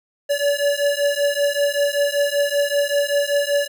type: beating tone pair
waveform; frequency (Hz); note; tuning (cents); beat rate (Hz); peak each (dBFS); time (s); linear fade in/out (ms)
square; 570 / 575.2; C#5 / D5; +48 / -36; 5.2; -21; 0.29-3.68; 20
effects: none